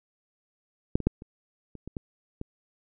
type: clicks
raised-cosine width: 3 ms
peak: -8 / -21 / -8 / -29 / -29 / -25 / -20 / -21 dBFS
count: 8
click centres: 0.955 / 1.003 / 1.07 / 1.221 / 1.753 / 1.876 / 1.968 / 2.414 s
effects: none